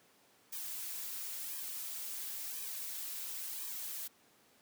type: noise with flanger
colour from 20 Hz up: blue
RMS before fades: -42 dBFS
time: 0.52-4.08 s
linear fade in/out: 10 ms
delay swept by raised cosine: 1.4 to 5.5 ms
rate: 0.96 Hz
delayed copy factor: -0.7
effects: pink hiss -66 dBFS RMS until 4.61 s + high-pass 200 Hz 12 dB/octave